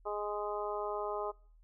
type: harmonic tone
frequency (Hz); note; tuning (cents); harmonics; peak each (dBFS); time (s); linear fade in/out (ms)
207.7; G#3; 0; 2 / 3 / 4 / 5 / 6; -38 / -40 / -41 / -42 / -43; 0.05-1.32; 20
effects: noise-tail reverb RT60 0.5 s tail -26 dB re dry + added 40 Hz sine -58 dBFS peak until 1.63 s